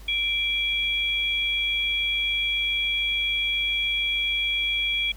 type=tone pair together; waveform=sine; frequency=2349 / 3322 Hz; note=D7 / G#7; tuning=0 / 0 cents; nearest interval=tritone; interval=600 cents; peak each=-25 dBFS; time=0.08-5.12 s; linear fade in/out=5 ms; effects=added 50 Hz sine -40 dBFS peak until 5.16 s + pink hiss -51 dBFS RMS until 5.16 s